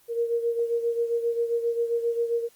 sine beating tone pair, 466.2 / 473.7 Hz, A#4 / A#4, 0 / +28 cents, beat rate 7.5 Hz, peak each -24 / -30 dBFS, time 0.08-2.49 s, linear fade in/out 50 ms, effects white hiss -59 dBFS RMS until 2.55 s + Opus 24 kbps

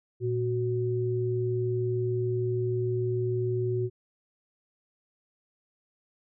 sine tone pair together, 116.54 / 370 Hz, A#2 / F#4, 0 / 0 cents, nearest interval octave + minor sixth, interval 2000 cents, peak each -28 dBFS, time 0.2-3.9 s, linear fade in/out 50 ms, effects none

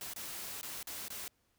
white noise with dropouts, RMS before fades -43 dBFS, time 0.01-1.28 s, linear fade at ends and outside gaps 1 ms, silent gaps 0.135-0.161 / 0.613-0.63 / 0.829-0.871 / 1.082-1.103 s, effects pink hiss -75 dBFS RMS until 1.58 s

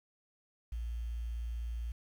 sine tone with quantisation, 57.9 Hz, A#1, 11 cents flat, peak -35 dBFS, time 0.72-1.92 s, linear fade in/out 5 ms, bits 10, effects none

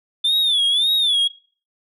sine tone with vibrato, 3520 Hz, A7, in tune, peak -12 dBFS, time 0.24-1.28 s, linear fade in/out 10 ms, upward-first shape sine, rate 1.8 Hz, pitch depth 130 cents each way, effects noise-tail reverb RT60 0.4 s tail -21 dB re dry + tanh soft clip ceiling -14 dBFS

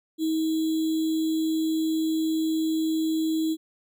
sine tone with sample-and-hold, 318.6 Hz, D#4, 41 cents sharp, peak -22 dBFS, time 0.18-3.57 s, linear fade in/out 50 ms, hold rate 3675 Hz, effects none

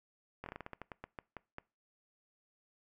slowing click train, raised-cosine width 0.5 ms, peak -28 dBFS, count 14, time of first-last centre 0.44-1.584 s, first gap 22 ms, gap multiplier 1.21, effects noise-tail reverb RT60 0.3 s tail -23 dB re dry

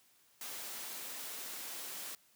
white high-pass noise, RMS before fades -44 dBFS, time 0.41-2.15 s, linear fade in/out 2 ms, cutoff 220 Hz, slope 12 dB/octave, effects white hiss -68 dBFS RMS until 2.35 s + high-pass 80 Hz 12 dB/octave

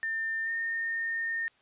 sine tone with pitch glide, 1800 to 1827.2 Hz, A6 to A#6, +39 to -35 cents, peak -29 dBFS, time 0.03-1.48 s, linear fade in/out 0 ms, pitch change +26 cents, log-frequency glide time 0.44-0.51 s, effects white hiss -65 dBFS RMS until 1.61 s + resampled to 8000 Hz

